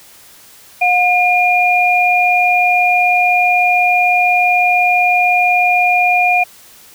sine tone pair together, 719 / 2418 Hz, F#5 / D7, -50 / +50 cents, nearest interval octave + major sixth, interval 2100 cents, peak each -12 dBFS, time 0.81-6.44 s, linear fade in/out 10 ms, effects white hiss -42 dBFS RMS until 6.94 s

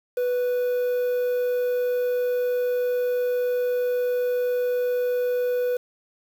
triangle tone with quantisation, 493.9 Hz, B4, in tune, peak -19 dBFS, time 0.17-5.77 s, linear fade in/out 5 ms, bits 7, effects none

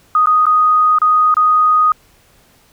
sine tone with dropouts, 1244.5 Hz, D#6, in tune, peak -8 dBFS, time 0.15-1.92 s, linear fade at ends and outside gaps 2 ms, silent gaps 0.259-0.27 / 0.456-0.466 / 0.986-1.017 / 1.342-1.368 s, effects pink hiss -51 dBFS RMS until 2.72 s

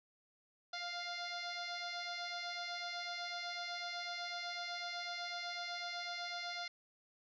sine tone with frequency modulation, 1396 Hz, F6, 1 cent flat, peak -40 dBFS, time 0.73-6.68 s, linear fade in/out 5 ms, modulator 700 Hz, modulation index 5.1, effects none

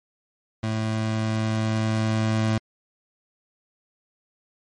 25% pulse tone with level ramp, 110 Hz, A2, in tune, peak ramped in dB -20 to -16 dBFS, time 0.63-2.58 s, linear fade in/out 5 ms, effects low-pass 7000 Hz 12 dB/octave + MP3 48 kbps

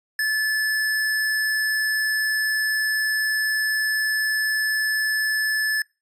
square tone, 1736 Hz, A6, 24 cents flat, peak -21 dBFS, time 0.19-5.82 s, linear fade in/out 2 ms, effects noise-tail reverb RT60 0.3 s tail -26 dB re dry + resampled to 32000 Hz

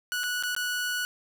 sawtooth tone with dropouts, 1472 Hz, F#6, 9 cents flat, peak -24 dBFS, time 0.12-1.05 s, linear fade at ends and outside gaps 0 ms, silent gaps 0.234-0.238 / 0.426-0.435 / 0.55-0.564 s, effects none

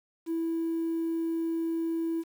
triangle tone, 329.6 Hz, E4, in tune, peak -24 dBFS, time 0.26-2.24 s, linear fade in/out 50 ms, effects tanh soft clip ceiling -24 dBFS + 9-bit

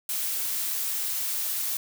blue noise, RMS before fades -29 dBFS, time 0.09-1.77 s, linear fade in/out 2 ms, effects none

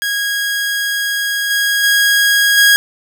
sawtooth tone with level steps, 1644 Hz, G#6, 18 cents flat, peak -12 / -9 / -6 / -3 dBFS, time 0.02-2.76 s, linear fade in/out 0 ms, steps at 1.5 / 1.83 / 2.57 s, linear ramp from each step 10 ms, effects none

